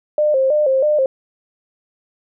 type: tone with vibrato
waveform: sine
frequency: 565 Hz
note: C#5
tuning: 33 cents sharp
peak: -12 dBFS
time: 0.18-1.06 s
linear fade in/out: 2 ms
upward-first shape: square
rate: 3.1 Hz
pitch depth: 110 cents each way
effects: none